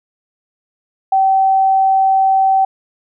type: tone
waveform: sine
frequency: 770 Hz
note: G5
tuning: 31 cents flat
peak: -9 dBFS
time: 1.12-2.65 s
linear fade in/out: 5 ms
effects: none